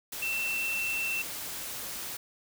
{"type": "tone in noise", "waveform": "sine", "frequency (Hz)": 2686, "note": "E7", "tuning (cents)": 32, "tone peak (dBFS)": -29, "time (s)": [0.22, 1.22], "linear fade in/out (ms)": 5, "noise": "white", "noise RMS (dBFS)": -38, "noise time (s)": [0.12, 2.17], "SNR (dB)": 6, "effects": []}